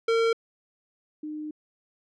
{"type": "tone pair in turn", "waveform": ["square", "sine"], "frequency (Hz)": [456.2, 304.5], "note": ["A#4", "D#4"], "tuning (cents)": [-37, -37], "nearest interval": "perfect fifth", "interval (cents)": 700, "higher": "first", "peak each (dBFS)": [-21, -32], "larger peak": "first", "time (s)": [[0.08, 0.33], [1.23, 1.51]], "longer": "second", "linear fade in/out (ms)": 5, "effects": ["low-pass 4000 Hz 12 dB/octave"]}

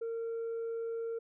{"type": "tone", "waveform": "sine", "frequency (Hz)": 458.4, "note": "A#4", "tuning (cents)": -29, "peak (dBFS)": -32, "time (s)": [0.01, 1.19], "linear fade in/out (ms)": 10, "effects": ["tanh soft clip ceiling -33 dBFS"]}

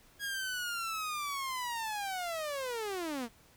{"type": "linear sweep", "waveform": "sawtooth", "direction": "down", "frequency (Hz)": [1653, 220], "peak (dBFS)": -31, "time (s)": [0.19, 3.29], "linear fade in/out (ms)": 50, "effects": ["pink hiss -62 dBFS RMS until 3.56 s"]}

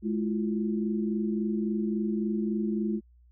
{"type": "tone cluster", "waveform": "sine", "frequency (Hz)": [211.8, 332, 355.6], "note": ["G#3", "E4", "F4"], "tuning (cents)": [34, 12, 31], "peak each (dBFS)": [-27, -34, -35], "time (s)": [0.02, 3.01], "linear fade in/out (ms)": 50, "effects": ["added 60 Hz sine -55 dBFS peak until 3.31 s"]}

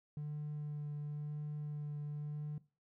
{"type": "tone with vibrato", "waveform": "triangle", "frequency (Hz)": 148.4, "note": "D3", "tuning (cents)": 18, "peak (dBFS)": -36, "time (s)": [0.17, 2.58], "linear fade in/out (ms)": 2, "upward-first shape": "triangle", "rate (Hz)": 0.96, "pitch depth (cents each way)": 15, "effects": ["noise-tail reverb RT60 0.3 s tail -19 dB re dry", "tanh soft clip ceiling -34 dBFS"]}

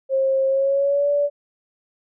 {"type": "tone with pitch glide", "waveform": "sine", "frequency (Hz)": [535, 576.7], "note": ["C5", "D5"], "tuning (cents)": [38, -32], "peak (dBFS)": -16, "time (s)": [0.09, 1.3], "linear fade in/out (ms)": 50, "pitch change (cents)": 130, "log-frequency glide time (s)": [0.47, 1.1], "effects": []}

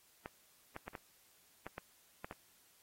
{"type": "clicks", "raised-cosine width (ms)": 0.5, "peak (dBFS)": -29, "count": 8, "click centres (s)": [0.259, 0.764, 0.88, 0.952, 1.666, 1.781, 2.245, 2.311], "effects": ["white hiss -68 dBFS RMS until 2.82 s", "AAC 48 kbps"]}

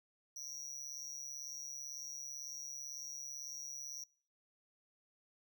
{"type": "tone with amplitude modulation", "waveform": "square", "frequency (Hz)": 5780, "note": "F#8", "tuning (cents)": -41, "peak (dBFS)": -40, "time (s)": [0.36, 4.04], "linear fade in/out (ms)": 5, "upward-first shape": "sine", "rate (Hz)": 138, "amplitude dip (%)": 100, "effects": ["noise-tail reverb RT60 0.5 s tail -23 dB re dry"]}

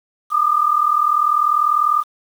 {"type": "tone pair together", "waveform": "sine", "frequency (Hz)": [1197, 1237.1], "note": ["D6", "D#6"], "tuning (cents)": [33, -10], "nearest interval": "minor second", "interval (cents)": 57, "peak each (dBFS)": [-15, -17], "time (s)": [0.3, 2.04], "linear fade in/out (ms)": 50, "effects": ["7-bit"]}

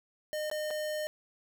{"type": "tone with dropouts", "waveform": "square", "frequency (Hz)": 610, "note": "D#5", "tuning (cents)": -34, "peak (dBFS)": -33, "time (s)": [0.33, 1.07], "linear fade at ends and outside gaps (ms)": 0, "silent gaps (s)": [[0.5, 0.514], [0.705, 0.709]], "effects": []}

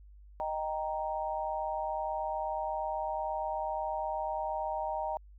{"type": "chord", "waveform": "sine", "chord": "Eb major", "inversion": "none", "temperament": "equal", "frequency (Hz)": [622.3, 784, 932.3], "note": ["Eb5", "G5", "Bb5"], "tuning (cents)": [0, 0, 0], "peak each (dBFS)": [-36, -36, -36], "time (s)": [0.4, 5.17], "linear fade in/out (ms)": 0, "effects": ["added 50 Hz sine -51 dBFS peak until 5.38 s"]}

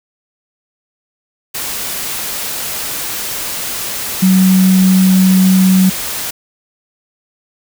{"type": "tone in noise", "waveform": "sine", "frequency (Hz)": 187.6, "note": "F#3", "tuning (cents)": 24, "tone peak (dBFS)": -6, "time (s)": [4.22, 5.9], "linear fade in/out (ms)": 10, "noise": "white", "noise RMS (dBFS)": -21, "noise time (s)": [1.54, 6.31], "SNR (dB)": 12, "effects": []}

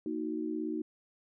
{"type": "chord", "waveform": "sine", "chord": "D# minor", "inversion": "second", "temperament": "equal with one note detuned", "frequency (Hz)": [233.1, 312.7, 370], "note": ["A#3", "D#4", "F#4"], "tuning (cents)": [0, 9, 0], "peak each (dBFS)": [-39, -34, -39], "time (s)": [0.06, 0.82], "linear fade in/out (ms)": 2, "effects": []}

